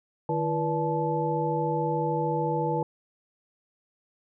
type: tone cluster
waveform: sine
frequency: 153.3 / 335.1 / 483.4 / 577 / 868 Hz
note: D#3 / E4 / B4 / D5 / A5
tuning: -25 / +29 / -37 / -31 / -24 cents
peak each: -30 / -32 / -29 / -37 / -29 dBFS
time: 0.29-2.83 s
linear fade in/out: 2 ms
effects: none